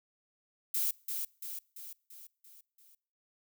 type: noise with echo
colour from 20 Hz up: violet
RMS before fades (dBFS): -31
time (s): 0.74-0.91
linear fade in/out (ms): 5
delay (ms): 340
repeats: 6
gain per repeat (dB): -5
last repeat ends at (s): 2.95
effects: noise-tail reverb RT60 0.6 s tail -25 dB re dry